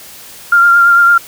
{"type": "tone with vibrato", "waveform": "sine", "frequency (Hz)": 1392, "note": "F6", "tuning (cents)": -6, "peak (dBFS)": -4, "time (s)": [0.52, 1.18], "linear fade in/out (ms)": 5, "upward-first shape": "triangle", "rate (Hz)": 8.9, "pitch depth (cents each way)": 26, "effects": ["white hiss -34 dBFS RMS until 1.27 s"]}